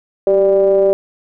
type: ring-modulated tone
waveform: triangle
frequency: 100.5 Hz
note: G2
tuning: 44 cents sharp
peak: -4 dBFS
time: 0.27-0.93 s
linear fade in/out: 0 ms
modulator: 489 Hz
effects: none